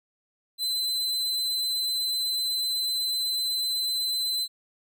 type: tone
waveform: 40% pulse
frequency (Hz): 4046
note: B7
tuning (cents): +41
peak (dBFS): -24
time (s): 0.58-4.48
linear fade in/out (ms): 50
effects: none